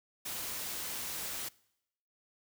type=noise; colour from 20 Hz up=white; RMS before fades=-39 dBFS; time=0.25-1.49 s; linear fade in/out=10 ms; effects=noise-tail reverb RT60 0.8 s tail -23 dB re dry